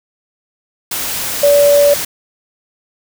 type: tone in noise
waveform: sine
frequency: 575 Hz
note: D5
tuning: 37 cents flat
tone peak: -6 dBFS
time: 1.43-1.94 s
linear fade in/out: 5 ms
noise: white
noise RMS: -20 dBFS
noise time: 0.91-2.05 s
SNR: +11 dB
effects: none